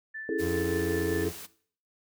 sine tone with tremolo, 1760 Hz, A6, in tune, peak -35 dBFS, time 0.14-1.25 s, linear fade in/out 10 ms, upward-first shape triangle, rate 5.1 Hz, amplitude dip 40%
sine chord, A major seventh, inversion first, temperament just, 275 / 330 / 412.5 / 440 Hz, C#4 / E4 / G#4 / A4, -14 / +2 / -12 / 0 cents, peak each -37 / -31 / -33 / -31 dBFS, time 0.29-1.29 s, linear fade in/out 2 ms
white noise, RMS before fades -43 dBFS, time 0.38-1.47 s, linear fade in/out 20 ms
30% pulse tone, 86.9 Hz, F2, 8 cents flat, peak -30 dBFS, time 0.39-1.33 s, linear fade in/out 50 ms
effects noise-tail reverb RT60 0.5 s tail -17 dB re dry

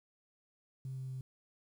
sine tone with pitch steps, 131.9 / 131.06 / 130.23 Hz, C3 / C3 / C3, +14 / +3 / -8 cents, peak -38 dBFS, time 0.85-1.21 s, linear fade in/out 2 ms, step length 120 ms, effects tanh soft clip ceiling -34 dBFS + 11-bit

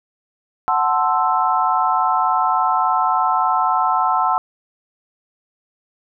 sine chord, F# half-diminished seventh, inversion none, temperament equal with one note detuned, 740 / 880 / 1043.5 / 1318.5 Hz, F#5 / A5 / C6 / E6, 0 / 0 / -5 / 0 cents, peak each -20 dBFS, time 0.68-4.38 s, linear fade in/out 0 ms, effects none

